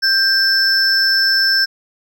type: tone pair together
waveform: triangle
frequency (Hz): 1581 / 5304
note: G6 / E8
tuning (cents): +14 / +10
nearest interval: octave + major sixth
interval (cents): 2096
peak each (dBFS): -13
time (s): 0.02-1.66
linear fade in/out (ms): 20
effects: none